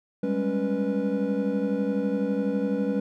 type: tone cluster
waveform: triangle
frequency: 195.8 / 207.8 / 277.6 / 489.6 Hz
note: G3 / G#3 / C#4 / B4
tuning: -2 / +1 / +3 / -15 cents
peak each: -27 dBFS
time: 0.23-3 s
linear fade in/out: 5 ms
effects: none